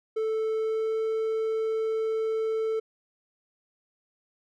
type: tone with pitch glide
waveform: triangle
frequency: 440 to 442.5 Hz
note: A4 to A4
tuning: 0 to +10 cents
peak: -23 dBFS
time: 0.16-2.8 s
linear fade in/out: 10 ms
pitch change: +10 cents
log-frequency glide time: 0.56-0.98 s
effects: none